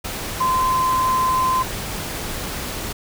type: tone in noise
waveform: sine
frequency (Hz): 1033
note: C6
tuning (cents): -22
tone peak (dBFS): -16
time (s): 0.4-1.63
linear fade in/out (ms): 10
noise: pink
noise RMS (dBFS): -28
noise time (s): 0.04-2.93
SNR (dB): +9
effects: none